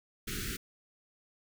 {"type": "band-stop noise", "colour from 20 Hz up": "pink", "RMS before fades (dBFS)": -37, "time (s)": [0.27, 0.57], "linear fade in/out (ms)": 10, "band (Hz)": [440, 1300], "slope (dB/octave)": 96, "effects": []}